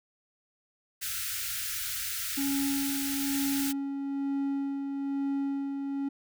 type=band-stop noise; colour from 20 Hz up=white; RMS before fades=-34 dBFS; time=1.01-3.73 s; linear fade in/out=20 ms; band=120 to 1300 Hz; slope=96 dB/octave
type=tone with tremolo; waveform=triangle; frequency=277.2 Hz; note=C#4; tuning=in tune; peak=-25 dBFS; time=2.37-6.09 s; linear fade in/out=10 ms; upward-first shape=sine; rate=1.1 Hz; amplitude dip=40%
effects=none